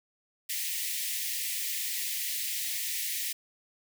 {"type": "high-pass noise", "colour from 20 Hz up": "white", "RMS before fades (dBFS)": -33, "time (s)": [0.49, 3.33], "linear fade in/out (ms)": 10, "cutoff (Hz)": 1800, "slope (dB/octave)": 96, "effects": []}